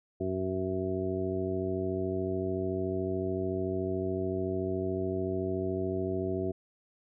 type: harmonic tone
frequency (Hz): 93.7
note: F#2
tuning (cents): +22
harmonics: 1 / 2 / 3 / 4 / 5 / 7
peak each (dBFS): -37 / -38 / -37 / -32 / -43 / -38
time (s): 0.2-6.52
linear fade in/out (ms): 10
effects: none